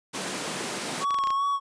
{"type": "high-pass noise", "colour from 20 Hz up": "pink", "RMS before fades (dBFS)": -32, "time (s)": [0.13, 1.05], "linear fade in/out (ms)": 20, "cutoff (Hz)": 170, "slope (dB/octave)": 24}
{"type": "tone with vibrato", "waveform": "triangle", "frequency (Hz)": 1108.7, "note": "C#6", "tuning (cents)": 0, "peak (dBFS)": -21, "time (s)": [1, 1.6], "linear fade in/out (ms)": 50, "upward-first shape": "sine", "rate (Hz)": 2.6, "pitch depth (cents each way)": 31}
{"type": "clicks", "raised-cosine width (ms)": 0.2, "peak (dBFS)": -18, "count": 6, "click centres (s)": [1.107, 1.144, 1.187, 1.238, 1.272, 1.305]}
{"effects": ["resampled to 22050 Hz"]}